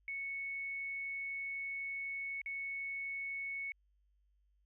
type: tone with dropouts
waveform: sine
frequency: 2212 Hz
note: C#7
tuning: 4 cents flat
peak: -38 dBFS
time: 0.08-3.72 s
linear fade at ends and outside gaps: 1 ms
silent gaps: 2.416-2.46 s
effects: added 50 Hz sine -70 dBFS peak until 4.65 s